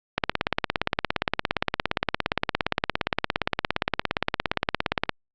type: click train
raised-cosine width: 0.3 ms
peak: -4 dBFS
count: 86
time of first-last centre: 0.18-5.093 s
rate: 17.3 Hz
effects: low-pass 4000 Hz 12 dB/octave + Opus 48 kbps